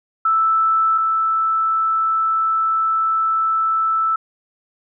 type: tone pair in turn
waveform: sine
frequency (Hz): 1318.5 / 1318.5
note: E6 / E6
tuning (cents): 0 / 0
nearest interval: unison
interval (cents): 0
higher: neither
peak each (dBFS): -13 / -15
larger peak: first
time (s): 0.25-0.98 / 0.98-4.16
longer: second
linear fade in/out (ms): 5
effects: none